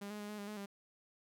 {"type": "tone with pitch steps", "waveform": "sawtooth", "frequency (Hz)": [201.7, 209.6, 206.7, 210.5, 202.6, 211.5, 199.7], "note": ["G3", "G#3", "G#3", "G#3", "G#3", "G#3", "G3"], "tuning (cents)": [50, 16, -8, 24, -43, 32, 32], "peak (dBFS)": -39, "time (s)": [0.01, 0.661], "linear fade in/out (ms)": 10, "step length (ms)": 93, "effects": []}